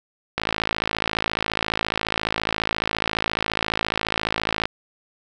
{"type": "click train", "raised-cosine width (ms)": 0.3, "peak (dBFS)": -5, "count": 234, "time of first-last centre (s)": [0.38, 4.655], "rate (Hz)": 54.5, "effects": []}